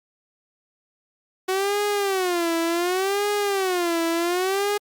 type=tone with vibrato; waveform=sawtooth; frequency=370.1 Hz; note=F#4; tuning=in tune; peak=-17 dBFS; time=1.48-4.78 s; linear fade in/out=10 ms; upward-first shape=sine; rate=0.68 Hz; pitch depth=190 cents each way; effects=Opus 48 kbps